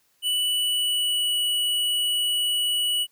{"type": "tone with pitch glide", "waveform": "square", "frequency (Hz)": [2967, 2941], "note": ["F#7", "F#7"], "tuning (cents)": [4, -11], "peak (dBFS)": -22, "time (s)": [0.22, 3.07], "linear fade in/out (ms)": 50, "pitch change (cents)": -15, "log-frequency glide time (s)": [0.41, 1.37], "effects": ["white hiss -66 dBFS RMS until 3.11 s"]}